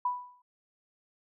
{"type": "tone with exponential decay", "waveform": "sine", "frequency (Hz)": 987.8, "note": "B5", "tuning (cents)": 0, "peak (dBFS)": -24, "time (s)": [0.05, 0.42], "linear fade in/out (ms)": 5, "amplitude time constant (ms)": 79, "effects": []}